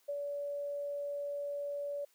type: tone with ADSR envelope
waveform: sine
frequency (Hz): 573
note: D5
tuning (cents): -43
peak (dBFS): -33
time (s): 0.08-2.05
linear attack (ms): 12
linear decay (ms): 57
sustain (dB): -2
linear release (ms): 7
effects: white hiss -70 dBFS RMS until 2.14 s + high-pass 300 Hz 12 dB/octave